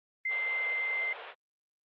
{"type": "tone", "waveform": "sine", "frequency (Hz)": 2082, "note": "C7", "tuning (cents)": -9, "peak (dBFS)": -29, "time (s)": [0.25, 1.13], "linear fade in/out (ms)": 5}
{"type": "band-pass noise", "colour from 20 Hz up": "pink", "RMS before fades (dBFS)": -44, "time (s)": [0.28, 1.35], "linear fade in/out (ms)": 50, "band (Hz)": [450, 3400], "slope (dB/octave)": 48}
{"effects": ["Opus 24 kbps"]}